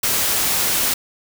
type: noise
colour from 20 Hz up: white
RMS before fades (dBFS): -19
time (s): 0.03-0.94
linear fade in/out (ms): 5
effects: none